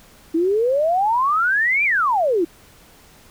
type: exponential two-way sweep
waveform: sine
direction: up then down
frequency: 316 to 2426 to 316 Hz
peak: -15 dBFS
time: 0.34-2.45 s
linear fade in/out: 10 ms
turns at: 1.84 s
effects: pink hiss -49 dBFS RMS until 3.3 s